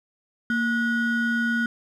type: ring-modulated tone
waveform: triangle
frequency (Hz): 846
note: G#5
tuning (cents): +32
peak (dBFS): -16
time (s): 0.5-1.66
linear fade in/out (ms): 2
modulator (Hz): 614
effects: none